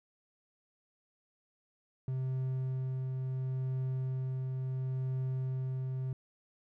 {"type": "tone with tremolo", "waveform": "triangle", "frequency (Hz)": 130.4, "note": "C3", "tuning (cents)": -5, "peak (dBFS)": -29, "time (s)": [2.08, 6.13], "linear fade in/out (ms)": 2, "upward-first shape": "triangle", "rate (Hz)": 0.72, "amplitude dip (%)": 25, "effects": []}